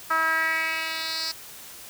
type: tone with band-pass filter sweep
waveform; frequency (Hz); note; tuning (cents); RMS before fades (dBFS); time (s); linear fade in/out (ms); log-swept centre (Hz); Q
10% pulse; 322.1; E4; -40; -26; 0.1-1.32; 10; 1300 to 5000; 3.2
effects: white hiss -43 dBFS RMS until 1.89 s